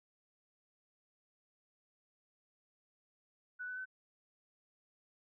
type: tone with pitch steps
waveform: sine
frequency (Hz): 1482 / 1500.1 / 1518.4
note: F#6 / F#6 / F#6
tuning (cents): +2 / +23 / +44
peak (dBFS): -40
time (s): 3.59-3.857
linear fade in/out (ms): 20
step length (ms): 89
effects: none